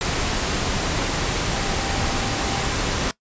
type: tone in noise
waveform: sine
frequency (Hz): 788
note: G5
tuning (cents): +9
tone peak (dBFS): -33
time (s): 1.53-2.68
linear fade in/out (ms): 0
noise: pink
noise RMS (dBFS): -23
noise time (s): 0.01-3.11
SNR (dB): -13
effects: noise-tail reverb RT60 0.1 s tail -20 dB re dry + resampled to 16000 Hz